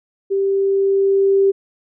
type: tone with level ramp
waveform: sine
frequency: 392 Hz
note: G4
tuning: in tune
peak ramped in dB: -15 to -10 dBFS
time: 0.3-1.52 s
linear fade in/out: 20 ms
effects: none